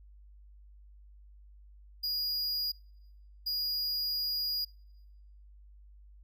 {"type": "tone bursts at uneven times", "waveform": "square", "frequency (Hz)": 4877, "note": "D#8", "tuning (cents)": -35, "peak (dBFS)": -31, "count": 2, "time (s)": [[2.03, 2.72], [3.46, 4.65]], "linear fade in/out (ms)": 10, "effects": ["noise-tail reverb RT60 1.0 s tail -25 dB re dry", "added 50 Hz sine -52 dBFS peak until 6.23 s"]}